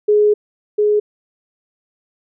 sine tone pair in turn, 418.9 / 418.9 Hz, G#4 / G#4, +15 / +15 cents, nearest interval unison, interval 0 cents, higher neither, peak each -9 / -11 dBFS, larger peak first, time 0.08-0.34 / 0.78-1 s, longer first, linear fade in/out 10 ms, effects none

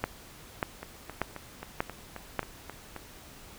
two click trains, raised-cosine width 0.5 ms, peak -23 / -12 dBFS, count 9 / 5, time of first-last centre 0.83-2.963 / 0.04-2.393 s, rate 3.75 / 1.7 Hz, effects pink hiss -50 dBFS RMS until 3.58 s

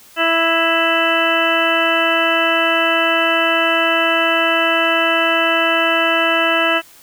harmonic tone with a mistuned harmonic, 330 Hz, E4, 2 cents sharp, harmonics 1 / 2 / 3 / 4 / 5 / 6 / 8 / 9, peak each -23 / -19 / -25 / -20 / -21 / -24 / -19 / -22 dBFS, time 0.16-6.82 s, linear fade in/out 50 ms, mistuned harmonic 9, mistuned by +20 cents, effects white hiss -45 dBFS RMS until 7.02 s

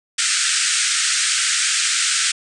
white band-pass noise, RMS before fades -19 dBFS, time 0.18-2.32 s, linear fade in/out 10 ms, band 1300 to 9100 Hz, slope 96 dB/octave, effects none

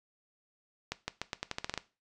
accelerating click train, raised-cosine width 0.2 ms, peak -16 dBFS, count 11, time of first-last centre 0.92-1.777 s, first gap 160 ms, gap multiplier 0.85, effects noise-tail reverb RT60 0.3 s tail -17 dB re dry + resampled to 24000 Hz

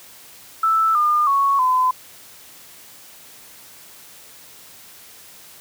sine tone with pitch steps, 1318.5 / 1209.1 / 1108.7 / 1016.7 Hz, E6 / D#6 / C#6 / B5, 0 / -50 / 0 / +50 cents, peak -14 dBFS, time 0.63-1.91 s, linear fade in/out 5 ms, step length 320 ms, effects white hiss -44 dBFS RMS until 5.6 s + high-pass 60 Hz 12 dB/octave

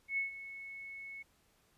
sine tone with ADSR envelope, 2200 Hz, C#7, 14 cents flat, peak -30 dBFS, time 0.08-1.23 s, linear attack 95 ms, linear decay 130 ms, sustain -14 dB, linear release 13 ms, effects pink hiss -71 dBFS RMS until 1.77 s + resampled to 32000 Hz

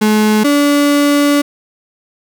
35% pulse tone pair in turn, 213.9 / 288.2 Hz, A3 / D4, -49 / -33 cents, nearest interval perfect fourth, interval 516 cents, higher second, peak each -7 dBFS, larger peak neither, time 0.01-0.44 / 0.44-1.42 s, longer second, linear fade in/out 10 ms, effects none

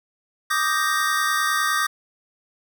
square chord, Eb major seventh, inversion third, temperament equal, 1174.7 / 1244.5 / 1568 / 1864.7 Hz, D6 / Eb6 / G6 / Bb6, 0 / 0 / 0 / 0 cents, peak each -26 dBFS, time 0.5-1.87 s, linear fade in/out 10 ms, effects none

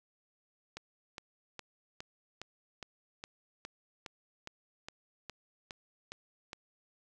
click train, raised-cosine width 0.2 ms, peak -25 dBFS, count 15, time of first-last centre 0.77-6.531 s, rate 2.43 Hz, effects none

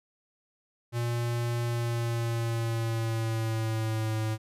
square tone with pitch glide, 118.8 to 109.57 Hz, A#2 to A2, +33 to -7 cents, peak -28 dBFS, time 0.92-4.38 s, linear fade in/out 50 ms, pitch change -140 cents, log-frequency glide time 1.64-4.16 s, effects resampled to 32000 Hz

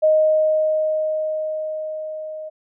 sine tone with level ramp, 622.3 Hz, D#5, in tune, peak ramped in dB -11 to -29 dBFS, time 0.02-2.5 s, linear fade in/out 20 ms, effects none

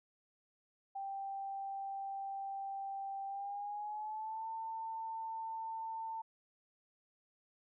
sine tone with pitch glide, 785 to 896.5 Hz, G5 to A5, +2 to +32 cents, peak -39 dBFS, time 0.95-6.22 s, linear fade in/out 10 ms, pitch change +230 cents, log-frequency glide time 3.27-4.48 s, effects none

